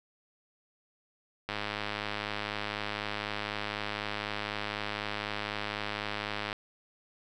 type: click train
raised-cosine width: 0.3 ms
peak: -17 dBFS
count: 525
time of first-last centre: 1.49-6.528 s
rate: 104 Hz
effects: none